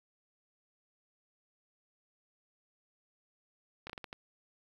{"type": "slowing click train", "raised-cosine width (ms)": 0.3, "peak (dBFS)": -26, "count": 6, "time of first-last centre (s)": [3.87, 4.129], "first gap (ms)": 26, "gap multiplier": 1.35, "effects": ["9-bit"]}